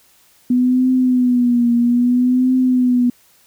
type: tone with vibrato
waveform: sine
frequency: 246.9 Hz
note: B3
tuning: in tune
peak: -11 dBFS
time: 0.5-3.1 s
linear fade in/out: 5 ms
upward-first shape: triangle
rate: 0.61 Hz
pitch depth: 75 cents each way
effects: white hiss -53 dBFS RMS until 3.46 s